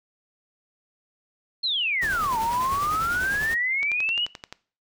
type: exponential two-way sweep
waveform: sine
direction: down then up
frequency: 4300 to 880 to 2981 Hz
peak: -22 dBFS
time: 1.63-4.26 s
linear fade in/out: 10 ms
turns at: 2.39 s
type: noise with tremolo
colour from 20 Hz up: pink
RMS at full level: -34 dBFS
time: 2.01-3.55 s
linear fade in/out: 20 ms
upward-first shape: sine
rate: 10 Hz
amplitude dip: 40%
type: click train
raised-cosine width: 0.2 ms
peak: -18 dBFS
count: 9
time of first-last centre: 3.83-4.526 s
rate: 11.5 Hz
effects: noise-tail reverb RT60 0.4 s tail -20 dB re dry